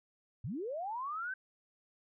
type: linear sweep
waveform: sine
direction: up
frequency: 90.3 to 1568 Hz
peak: -36 dBFS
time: 0.44-1.34 s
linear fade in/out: 5 ms
effects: none